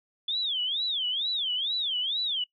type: tone with vibrato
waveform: sine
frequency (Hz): 3410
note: G#7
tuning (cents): +45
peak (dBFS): -26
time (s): 0.28-2.44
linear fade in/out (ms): 5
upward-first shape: sine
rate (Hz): 2.2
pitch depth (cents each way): 260
effects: noise-tail reverb RT60 0.1 s tail -20 dB re dry